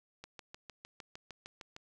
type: click train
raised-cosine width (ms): 0.2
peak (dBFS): -29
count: 11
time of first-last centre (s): 0.24-1.764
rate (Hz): 6.56
effects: none